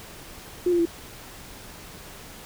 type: tone with pitch steps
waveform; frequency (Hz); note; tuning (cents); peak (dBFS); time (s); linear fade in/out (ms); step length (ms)
sine; 356.4 / 346.7 / 337.2; F4 / F4 / E4; +35 / -13 / +39; -18; 0.66-0.855; 5; 65
effects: pink hiss -43 dBFS RMS until 2.45 s